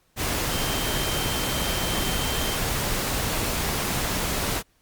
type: tone in noise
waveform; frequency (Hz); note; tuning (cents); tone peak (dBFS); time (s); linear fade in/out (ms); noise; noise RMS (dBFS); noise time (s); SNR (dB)
sine; 3134; G7; -1; -33; 0.49-2.59; 50; pink; -26; 0.16-4.63; -10
effects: pink hiss -65 dBFS RMS until 4.81 s + Opus 48 kbps